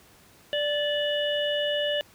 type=harmonic tone with a mistuned harmonic; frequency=587.3 Hz; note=D5; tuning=in tune; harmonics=1 / 3 / 5 / 6; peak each=-26 / -33 / -29 / -38 dBFS; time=0.53-2.01 s; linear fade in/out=0 ms; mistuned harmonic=3; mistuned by=-19 cents; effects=pink hiss -55 dBFS RMS until 2.14 s + high-pass 60 Hz 12 dB/octave